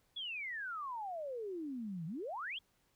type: exponential two-way sweep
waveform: sine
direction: down then up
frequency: 3458 to 154.4 to 3458 Hz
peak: -39 dBFS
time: 0.16-2.59 s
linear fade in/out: 10 ms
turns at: 2.06 s
effects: pink hiss -75 dBFS RMS until 2.95 s